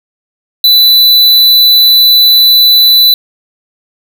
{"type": "tone", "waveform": "square", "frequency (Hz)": 3986, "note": "B7", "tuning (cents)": 15, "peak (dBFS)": -3, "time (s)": [0.64, 3.14], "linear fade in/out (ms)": 2, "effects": []}